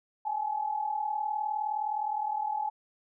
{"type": "tone pair together", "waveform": "sine", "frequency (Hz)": [817.5, 857], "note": ["G#5", "A5"], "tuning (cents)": [-28, -46], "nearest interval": "minor second", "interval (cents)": 82, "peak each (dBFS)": [-34, -30], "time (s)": [0.25, 2.7], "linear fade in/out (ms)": 10, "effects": []}